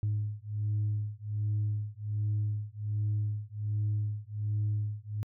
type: beating tone pair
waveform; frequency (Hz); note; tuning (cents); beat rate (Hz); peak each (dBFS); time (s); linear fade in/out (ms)
sine; 104.5 / 105.8; G#2 / G#2; +11 / +33; 1.3; -31; 0.03-5.23; 0
effects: tanh soft clip ceiling -24 dBFS